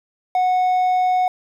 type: tone with quantisation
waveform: triangle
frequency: 735 Hz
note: F#5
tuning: 12 cents flat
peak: -13 dBFS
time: 0.35-1.28 s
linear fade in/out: 2 ms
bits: 7
effects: none